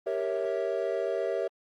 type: chord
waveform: triangle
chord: G diminished seventh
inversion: none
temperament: equal with one note detuned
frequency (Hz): 392 / 466.2 / 554.4 / 654.3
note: G4 / Bb4 / Db5 / Fb5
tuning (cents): 0 / 0 / 0 / -13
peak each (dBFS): -31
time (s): 0.06-1.48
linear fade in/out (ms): 10
effects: Opus 24 kbps